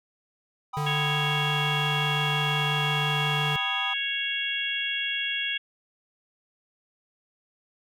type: chord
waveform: triangle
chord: G augmented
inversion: none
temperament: equal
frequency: 784 / 987.8 / 1244.5 Hz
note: G5 / B5 / D#6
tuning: 0 / 0 / 0 cents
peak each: -33 dBFS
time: 0.73-3.94 s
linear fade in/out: 10 ms
type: tone with vibrato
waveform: square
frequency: 147.3 Hz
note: D3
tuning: 6 cents sharp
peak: -28 dBFS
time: 0.77-3.56 s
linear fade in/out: 0 ms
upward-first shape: triangle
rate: 5.7 Hz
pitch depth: 9 cents each way
type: harmonic tone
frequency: 553 Hz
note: C#5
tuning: 4 cents flat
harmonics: 3 / 4 / 5 / 6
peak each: -33 / -34 / -31 / -30 dBFS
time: 0.86-5.58 s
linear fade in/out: 10 ms
effects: none